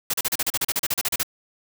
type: noise bursts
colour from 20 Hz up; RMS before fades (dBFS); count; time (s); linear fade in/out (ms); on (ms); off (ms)
white; -23; 16; 0.1-1.232; 5; 37; 36
effects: none